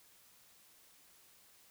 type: silence
effects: white hiss -64 dBFS RMS until 1.7 s